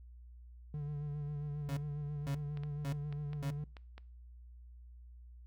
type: tone with vibrato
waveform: triangle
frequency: 146.83 Hz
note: D3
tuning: in tune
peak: -35 dBFS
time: 0.74-3.64 s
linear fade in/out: 2 ms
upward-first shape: sine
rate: 7.4 Hz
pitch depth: 35 cents each way
type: tone bursts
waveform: 35% pulse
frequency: 138.59 Hz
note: C#3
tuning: in tune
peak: -36 dBFS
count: 4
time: 1.69-3.506 s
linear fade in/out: 0 ms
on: 79 ms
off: 500 ms
type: clicks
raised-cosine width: 0.3 ms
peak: -35 dBFS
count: 6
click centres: 2.573 / 2.635 / 3.126 / 3.332 / 3.768 / 3.98 s
effects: noise-tail reverb RT60 0.4 s tail -23 dB re dry + added 60 Hz sine -51 dBFS peak until 5.46 s